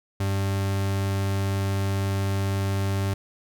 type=tone; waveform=40% pulse; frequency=98 Hz; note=G2; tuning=in tune; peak=-22 dBFS; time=0.2-3.14 s; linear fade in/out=5 ms; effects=none